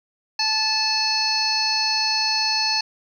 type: harmonic tone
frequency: 871 Hz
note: A5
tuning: 18 cents flat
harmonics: 1 / 2 / 3 / 5 / 6 / 7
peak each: -27 / -32 / -28 / -21 / -27 / -33 dBFS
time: 0.39-2.81 s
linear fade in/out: 5 ms
effects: 9-bit